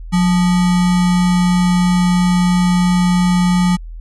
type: tone with sample-and-hold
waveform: sine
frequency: 179.7 Hz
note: F3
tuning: 50 cents sharp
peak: -10 dBFS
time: 0.12-3.77 s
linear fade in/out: 20 ms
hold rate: 1050 Hz
effects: added 41 Hz sine -27 dBFS peak until 4 s + resampled to 24000 Hz